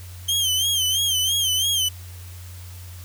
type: tone with vibrato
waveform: sawtooth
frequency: 3142 Hz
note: G7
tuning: 3 cents sharp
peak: -16 dBFS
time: 0.28-1.89 s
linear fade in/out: 10 ms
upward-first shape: sine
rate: 3 Hz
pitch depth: 88 cents each way
effects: added 89 Hz sine -36 dBFS peak until 3.04 s + white hiss -46 dBFS RMS until 3.04 s